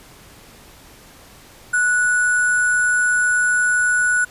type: tone with sample-and-hold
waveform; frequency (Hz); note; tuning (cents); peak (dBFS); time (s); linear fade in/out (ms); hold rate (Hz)
sine; 1474; F#6; -7; -14; 1.73-4.25; 10; 8820
effects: pink hiss -45 dBFS RMS until 4.3 s + resampled to 32000 Hz